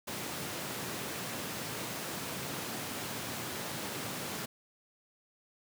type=high-pass noise; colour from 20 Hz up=pink; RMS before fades=-39 dBFS; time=0.07-4.46 s; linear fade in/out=10 ms; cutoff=110 Hz; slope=24 dB/octave; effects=none